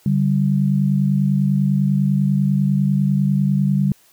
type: tone pair together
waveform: sine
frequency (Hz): 143.8 / 193.84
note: D3 / G3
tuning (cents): -36 / -19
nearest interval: perfect fourth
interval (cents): 517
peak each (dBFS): -17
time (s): 0.06-3.92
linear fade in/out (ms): 2
effects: white hiss -54 dBFS RMS until 4.12 s